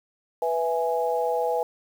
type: chord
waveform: sine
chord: E major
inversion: second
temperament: equal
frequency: 493.9 / 659.3 / 830.6 Hz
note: B4 / E5 / G#5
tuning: 0 / 0 / 0 cents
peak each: -25 / -28 / -27 dBFS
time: 0.42-1.63 s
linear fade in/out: 2 ms
effects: 8-bit